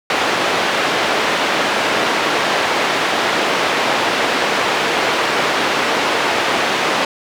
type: band-pass noise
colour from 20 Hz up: pink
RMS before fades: -17 dBFS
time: 0.1-7.05 s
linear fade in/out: 2 ms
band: 400 to 3400 Hz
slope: 12 dB/octave
effects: none